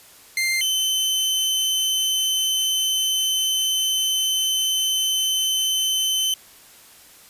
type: tone pair in turn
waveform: sawtooth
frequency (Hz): 2096 / 3061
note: C7 / G7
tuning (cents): +2 / -42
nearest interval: perfect fifth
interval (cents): 656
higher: second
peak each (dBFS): -16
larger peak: neither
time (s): 0.37-0.61 / 0.61-6.34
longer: second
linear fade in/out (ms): 2
effects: white hiss -48 dBFS RMS until 7.29 s + resampled to 32000 Hz